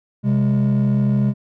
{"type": "tone pair together", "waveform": "triangle", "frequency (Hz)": [130.81, 204.3], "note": ["C3", "G#3"], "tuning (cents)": [0, -28], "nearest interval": "minor sixth", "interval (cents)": 772, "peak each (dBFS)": -14, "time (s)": [0.23, 1.34], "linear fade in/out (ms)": 50, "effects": ["tanh soft clip ceiling -9 dBFS"]}